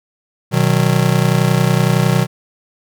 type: chord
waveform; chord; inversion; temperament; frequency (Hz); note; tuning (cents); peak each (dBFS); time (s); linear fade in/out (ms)
square; B major; none; just; 123.47 / 154.34 / 185.21; B2 / D#3 / F#3; 0 / -14 / +2; -16 / -16 / -18; 0.51-2.27; 50
effects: none